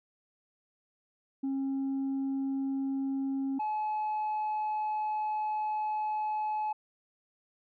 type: tone pair in turn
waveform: sine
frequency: 270.9 / 854.9 Hz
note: C#4 / G#5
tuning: -40 / +50 cents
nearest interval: octave + minor sixth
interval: 1990 cents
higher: second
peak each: -27 dBFS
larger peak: neither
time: 1.43-3.59 / 3.59-6.73 s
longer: second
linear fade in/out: 10 ms
effects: tanh soft clip ceiling -28 dBFS